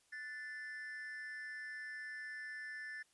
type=tone with amplitude modulation; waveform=triangle; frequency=1760 Hz; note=A6; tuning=in tune; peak=-39 dBFS; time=0.12-3.03 s; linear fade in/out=10 ms; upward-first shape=sine; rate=284 Hz; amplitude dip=70%; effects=white hiss -73 dBFS RMS until 3.13 s + resampled to 24000 Hz